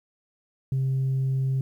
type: tone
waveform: sine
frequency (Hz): 133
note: C3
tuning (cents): +29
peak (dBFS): -20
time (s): 0.72-1.61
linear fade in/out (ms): 2
effects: tanh soft clip ceiling -20 dBFS + 10-bit